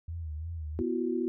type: tone with vibrato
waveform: sine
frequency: 80.1 Hz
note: E2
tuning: 49 cents flat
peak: -34 dBFS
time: 0.08-0.82 s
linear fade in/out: 5 ms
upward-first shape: sine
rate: 2.9 Hz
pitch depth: 97 cents each way
type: chord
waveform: sine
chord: B suspended fourth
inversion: none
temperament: equal with one note detuned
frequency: 246.9 / 334.8 / 370 Hz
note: B3 / E4 / F#4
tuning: 0 / +27 / 0 cents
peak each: -32 dBFS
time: 0.79-1.28 s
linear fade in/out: 0 ms
effects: none